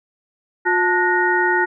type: tone cluster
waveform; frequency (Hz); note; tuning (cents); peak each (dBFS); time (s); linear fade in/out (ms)
sine; 357.8 / 880 / 1458 / 1864; F4 / A5 / F#6 / A#6; +42 / 0 / -26 / -1; -20; 0.65-1.66; 20
effects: none